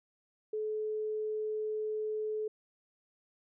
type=tone; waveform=sine; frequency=430 Hz; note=A4; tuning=40 cents flat; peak=-32 dBFS; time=0.53-2.48 s; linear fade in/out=5 ms; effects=none